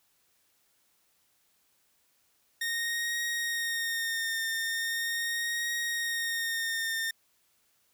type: tone with vibrato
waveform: sawtooth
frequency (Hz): 1846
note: A#6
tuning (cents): -17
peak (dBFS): -26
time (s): 2.61-7.11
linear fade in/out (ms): 5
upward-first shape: triangle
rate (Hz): 0.4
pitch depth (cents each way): 31
effects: white hiss -70 dBFS RMS until 7.93 s